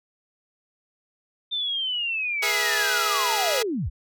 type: linear sweep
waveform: sine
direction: down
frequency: 3600 to 39.34 Hz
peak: -24 dBFS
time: 1.51-3.9 s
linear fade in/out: 20 ms
type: chord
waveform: 5% pulse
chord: E major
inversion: first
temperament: equal with one note detuned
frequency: 415.3 / 481.8 / 659.3 Hz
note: G#4 / B4 / E5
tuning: 0 / -43 / 0 cents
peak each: -15 / -17 / -17 dBFS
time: 2.42-3.63 s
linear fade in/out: 10 ms
effects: none